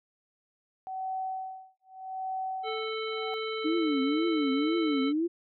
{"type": "tone with tremolo", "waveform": "sine", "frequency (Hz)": 757, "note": "F#5", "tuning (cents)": 39, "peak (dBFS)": -30, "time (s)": [0.87, 3.34], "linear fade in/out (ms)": 0, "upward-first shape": "sine", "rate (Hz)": 0.82, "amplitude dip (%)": 100}
{"type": "harmonic tone", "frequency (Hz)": 440, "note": "A4", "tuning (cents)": 0, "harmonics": [1, 3, 5, 7, 9], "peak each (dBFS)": [-33, -38, -40, -41, -43], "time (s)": [2.63, 5.13], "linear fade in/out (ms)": 50}
{"type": "tone with vibrato", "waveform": "sine", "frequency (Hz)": 300.6, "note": "D4", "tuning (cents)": 40, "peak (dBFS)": -25, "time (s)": [3.64, 5.28], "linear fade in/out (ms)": 20, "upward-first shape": "triangle", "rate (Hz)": 2, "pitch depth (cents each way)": 250}
{"effects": []}